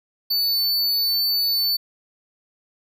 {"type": "tone", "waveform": "square", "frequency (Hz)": 4499, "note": "C#8", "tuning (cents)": 25, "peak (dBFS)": -19, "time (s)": [0.3, 1.77], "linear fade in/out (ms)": 10, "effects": []}